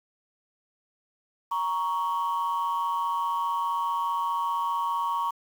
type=tone pair together; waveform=sine; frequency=938 / 1113.2 Hz; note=A#5 / C#6; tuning=+11 / +7 cents; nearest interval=minor third; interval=296 cents; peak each=-26 dBFS; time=1.51-5.31 s; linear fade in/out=10 ms; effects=tanh soft clip ceiling -21 dBFS + 8-bit